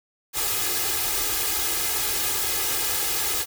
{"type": "noise with comb filter", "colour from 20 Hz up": "white", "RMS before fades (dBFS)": -25, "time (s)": [0.33, 3.46], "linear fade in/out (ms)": 50, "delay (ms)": 2.4, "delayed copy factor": 0.85, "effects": []}